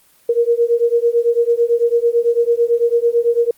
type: beating tone pair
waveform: sine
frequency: 466.2 / 475.2 Hz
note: A#4 / A#4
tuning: 0 / +33 cents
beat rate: 9 Hz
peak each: -15 dBFS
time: 0.29-3.51 s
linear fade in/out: 5 ms
effects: white hiss -53 dBFS RMS until 3.57 s + Opus 24 kbps